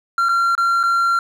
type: tone with dropouts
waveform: triangle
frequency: 1374 Hz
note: F6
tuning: 29 cents flat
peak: -12 dBFS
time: 0.18-1.19 s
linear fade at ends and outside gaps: 2 ms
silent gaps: 0.287-0.291 / 0.552-0.578 / 0.831-0.836 s
effects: none